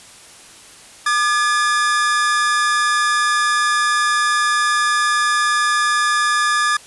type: tone pair together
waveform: 45% pulse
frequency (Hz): 1202.9 / 1700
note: D6 / G#6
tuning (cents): +41 / +40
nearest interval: tritone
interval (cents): 599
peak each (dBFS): -17 / -18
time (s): 1.06-6.77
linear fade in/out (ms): 5
effects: white hiss -42 dBFS RMS until 6.86 s + resampled to 24000 Hz